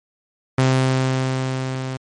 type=tone with level ramp; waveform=sawtooth; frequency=130.81 Hz; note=C3; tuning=in tune; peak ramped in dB=-9 to -21 dBFS; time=0.58-1.97 s; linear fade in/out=5 ms; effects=low-pass 8000 Hz 12 dB/octave + MP3 48 kbps